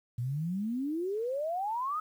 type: exponential sweep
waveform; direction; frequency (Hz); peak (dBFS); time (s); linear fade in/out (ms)
sine; up; 115.4 to 1291; -30; 0.18-2; 5
effects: 10-bit